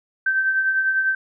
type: tone with tremolo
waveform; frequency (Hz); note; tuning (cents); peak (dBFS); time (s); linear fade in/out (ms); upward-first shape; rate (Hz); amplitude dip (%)
sine; 1552; G6; -18; -15; 0.26-1.15; 5; triangle; 10; 50
effects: none